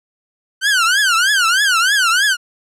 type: tone with vibrato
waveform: sawtooth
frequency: 1499 Hz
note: F#6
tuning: 22 cents sharp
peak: -8 dBFS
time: 0.61-2.37 s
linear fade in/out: 50 ms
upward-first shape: triangle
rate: 3.2 Hz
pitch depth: 250 cents each way
effects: low-pass 10000 Hz 12 dB/octave